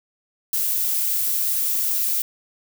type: noise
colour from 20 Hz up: violet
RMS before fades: -22 dBFS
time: 0.53-2.22 s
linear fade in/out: 2 ms
effects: none